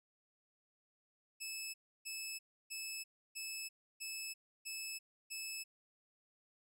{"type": "tone bursts", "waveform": "15% pulse", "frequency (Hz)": 2608, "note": "E7", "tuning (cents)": -19, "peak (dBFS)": -35, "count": 7, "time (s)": [1.4, 5.64], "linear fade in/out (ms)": 20, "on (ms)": 340, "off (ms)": 310, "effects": []}